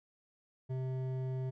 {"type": "tone with hard clipping", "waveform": "triangle", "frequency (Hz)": 130, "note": "C3", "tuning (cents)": -11, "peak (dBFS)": -36, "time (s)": [0.69, 1.51], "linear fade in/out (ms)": 20, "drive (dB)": 14, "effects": []}